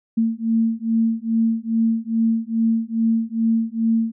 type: beating tone pair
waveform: sine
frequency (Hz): 225.1 / 227.5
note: A3 / A#3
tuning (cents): +40 / -42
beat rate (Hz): 2.4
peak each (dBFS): -20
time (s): 0.17-4.12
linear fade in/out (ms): 10
effects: none